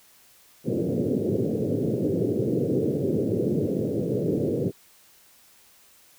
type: band-pass noise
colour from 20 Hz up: white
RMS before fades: -25 dBFS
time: 0.64-4.72 s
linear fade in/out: 50 ms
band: 100 to 490 Hz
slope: 48 dB/octave
effects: white hiss -56 dBFS RMS until 6.18 s